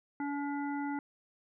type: harmonic tone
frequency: 285.4 Hz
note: D4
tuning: 49 cents flat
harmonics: 1 / 3 / 5 / 7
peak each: -34 / -39 / -45 / -48 dBFS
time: 0.2-0.99 s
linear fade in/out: 2 ms
effects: none